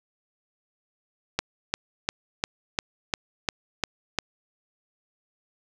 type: click train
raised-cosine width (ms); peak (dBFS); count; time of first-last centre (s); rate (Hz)
0.2; -6; 9; 1.39-4.187; 2.86
effects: none